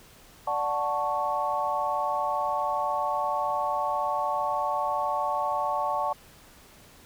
sine chord, D major seventh, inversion none, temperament equal, 587.3 / 740 / 880 / 1108.7 Hz, D5 / F#5 / A5 / C#6, 0 / 0 / 0 / 0 cents, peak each -32 / -31 / -29 / -30 dBFS, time 0.47-6.13 s, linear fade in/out 5 ms, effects pink hiss -53 dBFS RMS until 7.05 s

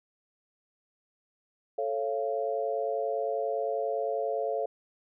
sine chord, A augmented, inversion none, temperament just, 440 / 550 / 687.5 Hz, A4 / C#5 / E#5, 0 / -14 / -27 cents, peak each -32 dBFS, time 1.78-4.66 s, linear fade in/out 5 ms, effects none

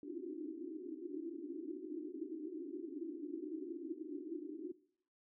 pink band-pass noise, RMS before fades -45 dBFS, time 0.03-4.72 s, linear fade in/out 2 ms, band 280 to 370 Hz, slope 96 dB/octave, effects noise-tail reverb RT60 0.6 s tail -19 dB re dry

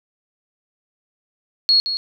sine tone with echo, 4319 Hz, C#8, 46 cents flat, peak -11 dBFS, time 1.69-1.8 s, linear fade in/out 0 ms, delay 170 ms, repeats 1, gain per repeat -9 dB, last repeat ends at 1.97 s, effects none

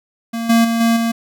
square tone with level steps, 230 Hz, A#3, 23 cents flat, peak -21 / -10 / -16 / -12 / -16 dBFS, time 0.33-1.12 s, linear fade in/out 10 ms, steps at 0.49 / 0.64 / 0.8 / 0.96 s, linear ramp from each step 10 ms, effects none

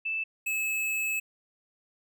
sine / square tone pair in turn, 2637 / 2595 Hz, E7 / E7, 0 / -28 cents, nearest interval unison, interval 28 cents, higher first, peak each -28 dBFS, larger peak neither, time 0.05-0.24 / 0.46-1.2 s, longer second, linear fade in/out 10 ms, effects none

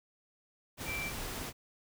sine tone in noise, 2342 Hz, D7, 5 cents flat, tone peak -36 dBFS, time 0.85-1.12 s, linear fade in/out 50 ms, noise pink, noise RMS -40 dBFS, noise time 0.77-1.53 s, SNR +1 dB, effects none

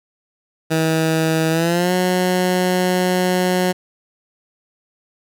15% pulse tone with pitch glide, 160.5 to 182.25 Hz, E3 to F#3, -46 to -26 cents, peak -9 dBFS, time 0.7-3.73 s, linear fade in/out 20 ms, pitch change +220 cents, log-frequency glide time 1.5-1.93 s, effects none

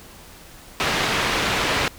white low-pass noise, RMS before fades -22 dBFS, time 0.8-1.88 s, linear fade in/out 0 ms, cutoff 2800 Hz, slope 12 dB/octave, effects pink hiss -44 dBFS RMS until 1.98 s

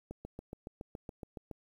click train, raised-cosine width 2 ms, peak -29 dBFS, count 11, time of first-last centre 0.11-1.513 s, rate 7.13 Hz, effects 10-bit

